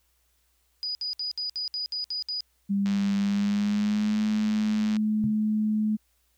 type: tone bursts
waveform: sine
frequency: 4935 Hz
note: D#8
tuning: 15 cents flat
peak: -28 dBFS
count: 9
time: 0.83-2.406 s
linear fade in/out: 0 ms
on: 120 ms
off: 62 ms
type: tone with pitch glide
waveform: sine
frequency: 198.9 to 214.4 Hz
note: G3 to A3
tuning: +25 to -45 cents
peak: -22 dBFS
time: 2.69-5.97 s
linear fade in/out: 20 ms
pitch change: +130 cents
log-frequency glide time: 3.17-4.22 s
type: click train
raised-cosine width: 0.2 ms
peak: -21 dBFS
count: 218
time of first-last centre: 2.86-4.967 s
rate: 103 Hz
type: tone with exponential decay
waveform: sine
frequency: 138.59 Hz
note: C#3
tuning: in tune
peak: -25 dBFS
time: 5.24-5.39 s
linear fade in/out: 0 ms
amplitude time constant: 32 ms
effects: added 60 Hz sine -70 dBFS peak until 6.37 s + white hiss -70 dBFS RMS until 6.37 s